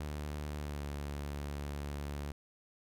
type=tone with pitch glide; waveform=sawtooth; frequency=74.2 to 72.05 Hz; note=D2 to D2; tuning=+18 to -33 cents; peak=-34 dBFS; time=0-2.32 s; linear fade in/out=5 ms; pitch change=-51 cents; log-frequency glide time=0.59-0.82 s; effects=none